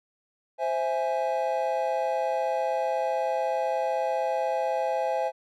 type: chord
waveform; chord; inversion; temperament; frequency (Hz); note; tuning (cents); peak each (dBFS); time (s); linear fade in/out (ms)
triangle; C augmented; none; equal; 523.3 / 659.3 / 830.6; C5 / E5 / G#5; 0 / 0 / 0; -27; 0.58-5.32; 50
effects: none